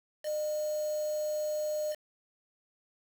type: tone with quantisation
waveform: sine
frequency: 607 Hz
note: D#5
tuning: 43 cents flat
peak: -30 dBFS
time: 0.23-1.96 s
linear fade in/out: 50 ms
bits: 7
effects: none